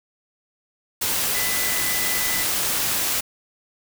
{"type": "tone in noise", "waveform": "sine", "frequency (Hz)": 2000, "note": "B6", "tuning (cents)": 21, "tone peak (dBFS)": -29, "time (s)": [1.34, 2.44], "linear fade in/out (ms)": 10, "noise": "white", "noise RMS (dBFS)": -23, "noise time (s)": [1.01, 3.21], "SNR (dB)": -9, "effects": []}